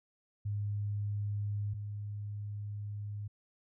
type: tone pair in turn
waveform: sine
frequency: 102.9 / 103.3 Hz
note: G#2 / G#2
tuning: -16 / -9 cents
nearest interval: unison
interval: 7 cents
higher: second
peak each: -32 / -37 dBFS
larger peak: first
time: 0.45-1.74 / 1.74-3.28 s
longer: second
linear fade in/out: 10 ms
effects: none